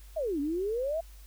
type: exponential two-way sweep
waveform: sine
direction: down then up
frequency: 680 to 276.3 to 680 Hz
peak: -28 dBFS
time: 0.16-1.01 s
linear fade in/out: 10 ms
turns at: 0.4 s
effects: added 50 Hz sine -47 dBFS peak until 1.26 s + white hiss -59 dBFS RMS until 1.26 s